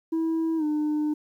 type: tone with pitch glide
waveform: sine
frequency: 325.1 to 301.6 Hz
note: E4 to D4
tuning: -24 to +46 cents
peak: -20 dBFS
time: 0.12-1.14 s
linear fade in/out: 10 ms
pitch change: -130 cents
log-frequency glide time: 0.57-0.64 s
effects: tanh soft clip ceiling -22 dBFS + 10-bit